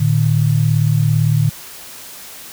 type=tone pair together; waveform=sine; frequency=112.82 / 150.6 Hz; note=A2 / D3; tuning=+44 / +44 cents; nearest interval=perfect fourth; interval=500 cents; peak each=-14 dBFS; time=0-1.5 s; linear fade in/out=10 ms; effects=white hiss -35 dBFS RMS until 2.52 s